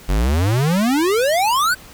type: exponential sweep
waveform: square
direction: up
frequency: 43.95 to 1568 Hz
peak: -15 dBFS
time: 0.08-1.75 s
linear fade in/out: 20 ms
effects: pink hiss -42 dBFS RMS until 1.93 s